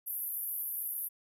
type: band-pass noise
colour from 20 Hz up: pink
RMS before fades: -37 dBFS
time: 0.06-1.09 s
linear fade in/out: 20 ms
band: 11000 to 14000 Hz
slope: 96 dB/octave
effects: none